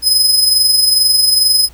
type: tone with amplitude modulation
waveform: sawtooth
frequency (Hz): 5060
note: D#8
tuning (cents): +28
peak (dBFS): -4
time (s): 0.02-1.69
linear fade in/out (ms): 50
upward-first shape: sine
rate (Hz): 22.3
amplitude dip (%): 45
effects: added 60 Hz sine -39 dBFS peak until 1.73 s + pink hiss -46 dBFS RMS until 1.73 s